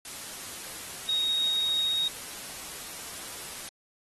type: tone in noise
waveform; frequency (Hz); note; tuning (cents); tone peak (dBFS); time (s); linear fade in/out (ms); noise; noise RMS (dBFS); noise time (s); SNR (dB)
sine; 3759; A#7; +14; -24; 1.09-2.08; 2; white; -40; 0.05-3.69; +13
effects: AAC 32 kbps